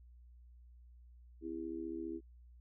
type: tone with amplitude modulation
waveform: sine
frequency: 329.6 Hz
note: E4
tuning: in tune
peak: -35 dBFS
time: 1.41-2.21 s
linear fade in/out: 50 ms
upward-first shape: sine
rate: 74.9 Hz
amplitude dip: 95%
effects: added 60 Hz sine -56 dBFS peak until 2.6 s